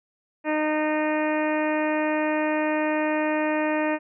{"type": "harmonic tone", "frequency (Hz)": 306.8, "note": "D#4", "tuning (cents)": -24, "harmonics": [1, 2, 3, 4, 5, 6, 7, 8, 9], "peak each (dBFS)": [-25, -26, -30, -37, -37, -32, -40, -35, -44], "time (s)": [0.44, 3.99], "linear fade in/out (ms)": 50, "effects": []}